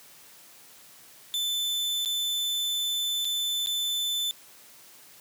40% pulse tone with dropouts, 3520 Hz, A7, in tune, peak -25 dBFS, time 1.34-4.31 s, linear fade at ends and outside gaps 0 ms, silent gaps 2.049-2.058 / 3.247-3.252 / 3.661-3.671 s, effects white hiss -52 dBFS RMS until 5.2 s + high-pass 100 Hz 12 dB/octave

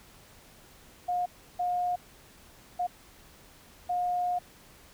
sine tone bursts at uneven times, 715 Hz, F5, 41 cents sharp, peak -26 dBFS, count 4, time 1.08-1.26 / 1.59-1.96 / 2.79-2.87 / 3.89-4.39 s, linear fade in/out 10 ms, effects pink hiss -55 dBFS RMS until 4.93 s

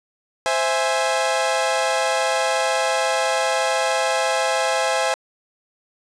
sawtooth chord, C augmented, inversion none, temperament equal, 523.3 / 659.3 / 830.6 Hz, C5 / E5 / G#5, 0 / 0 / 0 cents, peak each -19 dBFS, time 0.46-5.14 s, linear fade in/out 0 ms, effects resampled to 22050 Hz + 8-bit

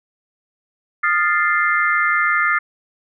sine chord, F dominant seventh, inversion third, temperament equal with one note detuned, 1230.9 / 1396.9 / 1760 / 2093 Hz, Eb6 / F6 / A6 / C7, -19 / 0 / 0 / 0 cents, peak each -20 dBFS, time 1.03-2.59 s, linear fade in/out 10 ms, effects none

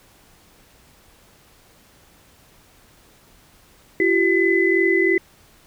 sine tone cluster, 341.1 / 384 / 2013 Hz, F4 / G4 / B6, -41 / -36 / +33 cents, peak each -19 dBFS, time 4-5.18 s, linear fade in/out 2 ms, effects pink hiss -53 dBFS RMS until 5.66 s

